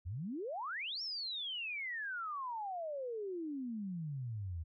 sine exponential two-way sweep, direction up then down, 77.78 to 5550 to 77.78 Hz, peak -38 dBFS, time 0.05-4.64 s, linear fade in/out 20 ms, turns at 1.02 s, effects none

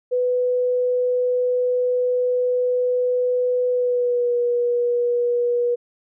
sine tone with pitch glide, 497.1 to 482.4 Hz, B4 to B4, +11 to -41 cents, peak -17 dBFS, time 0.11-5.76 s, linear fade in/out 20 ms, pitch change -52 cents, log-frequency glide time 3.7-4.35 s, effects none

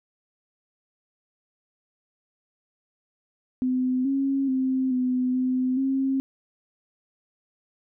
sine tone with pitch steps, 255 / 272.8 / 261.2 / 252.8 / 255.7 / 268 Hz, C4 / C#4 / C4 / B3 / C4 / C4, -44 / -28 / -3 / +41 / -40 / +42 cents, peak -21 dBFS, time 3.62-6.2 s, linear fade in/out 0 ms, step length 430 ms, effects none

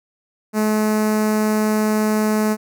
sawtooth tone with notch filter, 214.5 Hz, A3, 44 cents flat, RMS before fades -18 dBFS, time 0.53-2.57 s, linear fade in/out 50 ms, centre 3300 Hz, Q 0.89, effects none

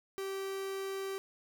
45% pulse tone, 388.2 Hz, G4, 17 cents flat, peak -36 dBFS, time 0.18-1.18 s, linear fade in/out 0 ms, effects none

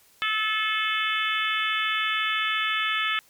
harmonic tone, 434.1 Hz, A4, 23 cents flat, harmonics 3 / 4 / 5 / 6 / 7 / 8, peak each -28 / -29 / -30 / -31 / -31 / -32 dBFS, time 0.22-3.19 s, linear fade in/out 0 ms, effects white hiss -58 dBFS RMS until 3.29 s + MP3 96 kbps

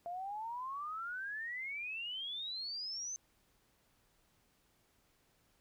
sine exponential sweep, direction up, 680 to 6280 Hz, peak -39 dBFS, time 0.06-3.16 s, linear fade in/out 0 ms, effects pink hiss -73 dBFS RMS until 5.6 s

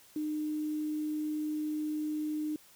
sine tone with quantisation, 304.6 Hz, D#4, 37 cents flat, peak -31 dBFS, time 0.16-2.56 s, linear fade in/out 2 ms, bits 9, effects white hiss -59 dBFS RMS until 2.75 s

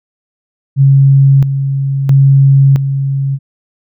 sine tone with tremolo, 137.1 Hz, C#3, 19 cents flat, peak -3 dBFS, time 0.76-3.39 s, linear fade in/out 50 ms, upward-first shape square, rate 0.75 Hz, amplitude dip 60%, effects none

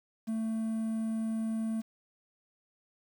triangle tone with quantisation, 222.6 Hz, A3, 20 cents sharp, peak -28 dBFS, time 0.27-1.82 s, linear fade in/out 20 ms, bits 9, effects none

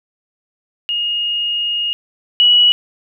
sine tone pair in turn, 2858 / 2928 Hz, F7 / F#7, +39 / -19 cents, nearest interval unison, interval 42 cents, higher second, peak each -16 / -7 dBFS, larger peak second, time 0.89-1.93 / 2.4-2.72 s, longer first, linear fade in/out 0 ms, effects none

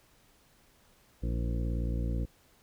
harmonic tone with a mistuned harmonic, 58.27 Hz, A#1, in tune, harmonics 1 / 2 / 3 / 4 / 5 / 6 / 8 / 9, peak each -30 / -36 / -40 / -42 / -44 / -46 / -48 / -49 dBFS, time 1.22-2.26 s, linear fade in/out 20 ms, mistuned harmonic 6, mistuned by -48 cents, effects pink hiss -64 dBFS RMS until 2.62 s

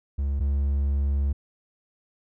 triangle tone pair in turn, 69.7 / 69.94 Hz, C#2 / C#2, +10 / +16 cents, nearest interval unison, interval 6 cents, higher second, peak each -21 / -19 dBFS, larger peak second, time 0.18-0.4 / 0.4-1.33 s, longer second, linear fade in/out 10 ms, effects none

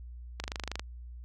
click train, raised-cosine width 0.2 ms, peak -17 dBFS, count 11, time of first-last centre 0.4-0.795 s, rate 25.3 Hz, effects added 60 Hz sine -42 dBFS peak until 1.24 s

